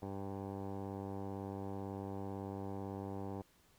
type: tone with low-pass filter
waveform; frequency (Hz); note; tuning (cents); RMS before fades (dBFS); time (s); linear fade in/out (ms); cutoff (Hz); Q
15% pulse; 98; G2; 0; -43; 0.02-3.42; 5; 700; 5.6
effects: pink hiss -69 dBFS RMS until 3.78 s